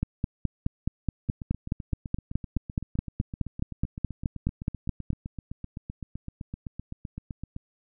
two click trains, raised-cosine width 5 ms, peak -23 / -13 dBFS, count 50 / 25, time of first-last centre 1.29-7.564 / 0.03-5.104 s, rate 7.81 / 4.73 Hz, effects none

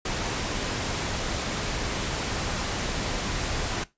pink noise, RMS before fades -29 dBFS, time 0.05-3.84 s, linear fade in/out 5 ms, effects noise-tail reverb RT60 0.2 s tail -18 dB re dry + resampled to 16000 Hz

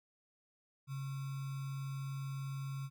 sine tone with sample-and-hold, 136.4 Hz, C#3, 28 cents flat, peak -38 dBFS, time 0.87-2.9 s, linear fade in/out 50 ms, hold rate 1225 Hz, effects none

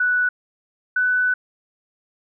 sine tone pair in turn, 1480 / 1495.5 Hz, F#6 / F#6, 0 / +18 cents, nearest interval unison, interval 18 cents, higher second, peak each -16 dBFS, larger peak neither, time 0-0.29 / 0.96-1.34 s, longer second, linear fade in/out 5 ms, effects none

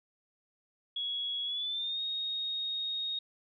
sine tone with pitch glide, 3345 to 3733 Hz, G#7 to A#7, +12 to +2 cents, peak -32 dBFS, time 0.96-3.19 s, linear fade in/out 5 ms, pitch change +190 cents, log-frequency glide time 1.45-2.01 s, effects none

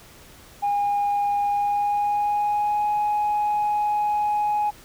sine tone with pitch glide, 815 to 835.5 Hz, G#5 to G#5, -33 to +10 cents, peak -18 dBFS, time 0.62-4.71 s, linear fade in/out 20 ms, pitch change +43 cents, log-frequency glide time 1.46-2.9 s, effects tanh soft clip ceiling -17 dBFS + pink hiss -48 dBFS RMS until 4.84 s

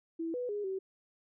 sine tone with pitch steps, 329.1 / 493.5 / 412.7 / 382.2 Hz, E4 / B4 / G#4 / G4, -3 / -1 / -11 / -44 cents, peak -33 dBFS, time 0.19-0.79 s, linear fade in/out 10 ms, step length 150 ms, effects none

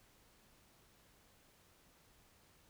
silence, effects pink hiss -68 dBFS RMS until 2.69 s

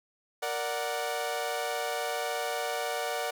sawtooth chord, Bb augmented, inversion none, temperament equal, 466.2 / 587.3 / 740 Hz, Bb4 / D5 / F#5, 0 / 0 / 0 cents, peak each -32 / -31 / -30 dBFS, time 0.42-3.31 s, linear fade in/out 10 ms, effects none

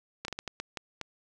slowing click train, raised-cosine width 0.2 ms, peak -18 dBFS, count 8, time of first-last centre 0.25-1.013 s, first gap 32 ms, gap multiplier 1.4, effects none

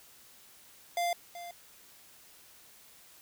square tone with echo, 695 Hz, F5, 9 cents flat, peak -29 dBFS, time 0.97-1.13 s, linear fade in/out 2 ms, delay 380 ms, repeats 1, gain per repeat -13 dB, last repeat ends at 1.51 s, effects white hiss -57 dBFS RMS until 3.21 s

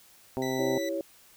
harmonic tone, 130.5 Hz, C3, 4 cents flat, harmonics 1 / 2 / 3 / 4 / 5 / 6 / 7, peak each -39 / -32 / -32 / -37 / -39 / -39 / -42 dBFS, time 0.37-0.78 s, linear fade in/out 0 ms
20% pulse tone, 1975.5 Hz, B6, in tune, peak -32 dBFS, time 0.42-0.89 s, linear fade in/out 2 ms
sine chord, C# diminished, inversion first, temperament equal, 329.6 / 392 / 554.4 Hz, E4 / G4 / C#5, 0 / 0 / 0 cents, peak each -33 / -37 / -31 dBFS, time 0.59-1.01 s, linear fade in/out 2 ms
effects white hiss -57 dBFS RMS until 1.36 s

